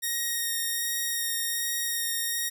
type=tone with vibrato; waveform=5% pulse; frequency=1864.7 Hz; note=A#6; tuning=in tune; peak=-17 dBFS; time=0.02-2.5 s; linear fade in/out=20 ms; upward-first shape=sine; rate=1.3 Hz; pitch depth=12 cents each way; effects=none